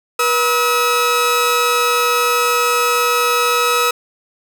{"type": "tone pair together", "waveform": "sawtooth", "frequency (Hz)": [482.3, 1286], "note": ["B4", "E6"], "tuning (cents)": [-41, -43], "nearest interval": "octave + perfect fourth", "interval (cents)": 1698, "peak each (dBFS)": [-14, -11], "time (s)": [0.19, 3.91], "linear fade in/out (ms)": 5, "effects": []}